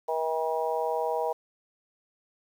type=harmonic tone; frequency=160 Hz; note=D#3; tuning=49 cents sharp; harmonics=3 / 4 / 5 / 6; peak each=-30 / -31 / -32 / -33 dBFS; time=0.08-1.33 s; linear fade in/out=10 ms; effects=9-bit